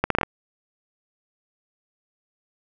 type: accelerating click train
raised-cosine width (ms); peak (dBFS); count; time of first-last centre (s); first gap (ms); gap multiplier
0.5; -4; 6; 0.04-0.232; 63; 0.75
effects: none